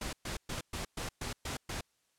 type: noise bursts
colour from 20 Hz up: pink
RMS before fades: -38 dBFS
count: 8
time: 0.01-1.81 s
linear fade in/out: 5 ms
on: 120 ms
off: 120 ms
effects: white hiss -75 dBFS RMS until 2.18 s + low-pass 10000 Hz 12 dB/octave